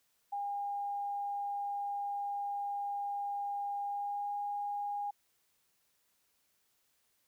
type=tone with pitch glide; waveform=sine; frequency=809 to 816.5 Hz; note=G#5 to G#5; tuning=-46 to -30 cents; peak=-34 dBFS; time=0.32-5.11 s; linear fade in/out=10 ms; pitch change=+16 cents; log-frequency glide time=3.81-4.34 s; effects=white hiss -75 dBFS RMS until 7.27 s